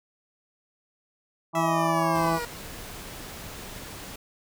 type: harmonic tone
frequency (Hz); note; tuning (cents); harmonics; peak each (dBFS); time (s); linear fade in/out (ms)
164.81; E3; 0; 1 / 2 / 4 / 5 / 6 / 7; -29 / -29 / -29 / -29 / -29 / -29; 1.53-2.4; 50
type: linear sweep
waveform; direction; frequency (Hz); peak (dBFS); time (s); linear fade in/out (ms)
15% pulse; down; 659.3 to 470; -24; 1.55-2.45; 2
type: noise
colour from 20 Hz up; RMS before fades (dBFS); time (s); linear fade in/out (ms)
pink; -40; 2.15-4.16; 5
effects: none